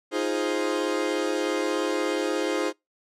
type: chord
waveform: 40% pulse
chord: F minor seventh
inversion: third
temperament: equal with one note detuned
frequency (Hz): 312.4 / 349.2 / 415.3 / 523.3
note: Eb4 / F4 / Ab4 / C5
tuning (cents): +7 / 0 / 0 / 0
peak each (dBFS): -29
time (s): 0.11-2.73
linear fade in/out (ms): 50
effects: noise-tail reverb RT60 0.2 s tail -26 dB re dry + low-pass 8000 Hz 12 dB/octave